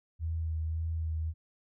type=tone with vibrato; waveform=sine; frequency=80.6 Hz; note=E2; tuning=38 cents flat; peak=-30 dBFS; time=0.19-1.34 s; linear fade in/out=50 ms; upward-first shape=sine; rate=1.8 Hz; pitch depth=23 cents each way; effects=none